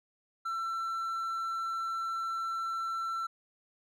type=tone; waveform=triangle; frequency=1343 Hz; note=E6; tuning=32 cents sharp; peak=-30 dBFS; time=0.45-3.27 s; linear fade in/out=10 ms; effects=none